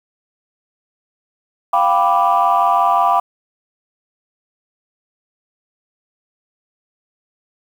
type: chord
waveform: sine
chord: G dominant seventh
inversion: third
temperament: equal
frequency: 698.5 / 784 / 987.8 / 1174.7 Hz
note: F5 / G5 / B5 / D6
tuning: 0 / 0 / 0 / 0 cents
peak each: -16 dBFS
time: 1.73-3.2 s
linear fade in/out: 5 ms
effects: tanh soft clip ceiling -4 dBFS + 7-bit